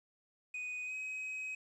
triangle tone with pitch glide, 2489 to 2533 Hz, D#7 to D#7, 0 to +30 cents, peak -37 dBFS, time 0.54-1.55 s, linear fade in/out 5 ms, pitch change +30 cents, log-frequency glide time 0.84-0.94 s, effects resampled to 24000 Hz + 11-bit

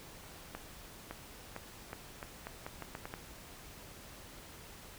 accelerating click train, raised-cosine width 0.5 ms, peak -26 dBFS, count 11, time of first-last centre 0.55-3.139 s, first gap 560 ms, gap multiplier 0.81, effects pink hiss -52 dBFS RMS until 4.98 s

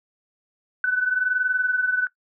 sine tone pair together, 1497 / 1517.9 Hz, F#6 / F#6, +20 / +44 cents, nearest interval unison, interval 24 cents, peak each -20 / -26 dBFS, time 0.84-2.07 s, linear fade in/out 2 ms, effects noise-tail reverb RT60 0.1 s tail -20 dB re dry

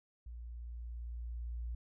sine tone with level ramp, 58.8 Hz, A#1, 16 cents sharp, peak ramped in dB -44 to -36 dBFS, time 0.26-1.75 s, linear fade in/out 5 ms, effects tanh soft clip ceiling -33 dBFS

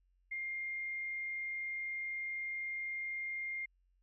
sine tone, 2116 Hz, C7, 19 cents sharp, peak -37 dBFS, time 0.31-3.66 s, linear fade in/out 10 ms, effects added 45 Hz sine -70 dBFS peak until 4.02 s

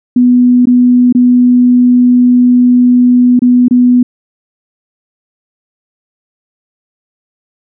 sine tone with dropouts, 246.9 Hz, B3, in tune, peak -3 dBFS, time 0.16-4.03 s, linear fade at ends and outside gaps 5 ms, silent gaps 0.656-0.67 / 1.126-1.149 / 3.393-3.419 / 3.683-3.709 s, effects none

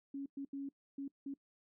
sine tone bursts at uneven times, 277.2 Hz, C#4, in tune, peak -39 dBFS, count 5, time 0.14-0.26 / 0.37-0.45 / 0.53-0.69 / 0.98-1.08 / 1.26-1.34 s, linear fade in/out 5 ms, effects noise-tail reverb RT60 0.1 s tail -21 dB re dry

